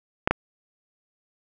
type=clicks; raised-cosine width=0.5 ms; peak=-4 dBFS; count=2; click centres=0.275 / 0.31 s; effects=none